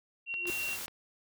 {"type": "tone", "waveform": "sine", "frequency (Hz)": 2744, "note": "F7", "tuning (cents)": -31, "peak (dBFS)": -33, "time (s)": [0.26, 0.78], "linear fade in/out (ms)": 50}
{"type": "tone with exponential growth", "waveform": "triangle", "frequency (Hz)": 352.7, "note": "F4", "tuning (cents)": 17, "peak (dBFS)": -29, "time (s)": [0.34, 0.5], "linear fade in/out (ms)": 0, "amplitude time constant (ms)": 33}
{"type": "clicks", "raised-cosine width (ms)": 0.3, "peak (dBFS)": -30, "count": 6, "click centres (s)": [0.341, 0.456, 0.689, 0.731, 0.811, 0.881]}
{"type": "noise", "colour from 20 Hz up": "white", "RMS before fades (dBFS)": -40, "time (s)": [0.47, 0.86], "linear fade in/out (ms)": 0}
{"effects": []}